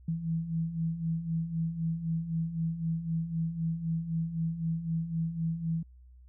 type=beating tone pair; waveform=sine; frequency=161.2 / 165.1 Hz; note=E3 / E3; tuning=-38 / +3 cents; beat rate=3.9 Hz; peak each=-36 / -30 dBFS; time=0.08-5.83 s; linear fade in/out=5 ms; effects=added 62 Hz sine -51 dBFS peak until 6.28 s